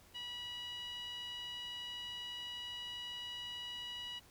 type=tone with band-pass filter; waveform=sawtooth; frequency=972 Hz; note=B5; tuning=28 cents flat; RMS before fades=-45 dBFS; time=0.14-4.2 s; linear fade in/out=20 ms; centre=3100 Hz; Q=6.7; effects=added 88 Hz sine -70 dBFS peak until 4.3 s + pink hiss -63 dBFS RMS until 4.3 s